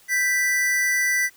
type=tone pair together; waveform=square; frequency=1564.7 / 1975.5 Hz; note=G6 / B6; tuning=-4 / 0 cents; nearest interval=major third; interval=404 cents; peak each=-30 / -20 dBFS; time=0.08-1.3 s; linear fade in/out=50 ms; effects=white hiss -54 dBFS RMS until 1.36 s